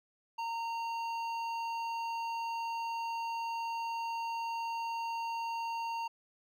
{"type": "tone with hard clipping", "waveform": "sine", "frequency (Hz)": 921, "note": "A#5", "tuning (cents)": -21, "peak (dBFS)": -36, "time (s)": [0.38, 6.08], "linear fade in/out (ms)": 10, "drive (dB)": 10, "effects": []}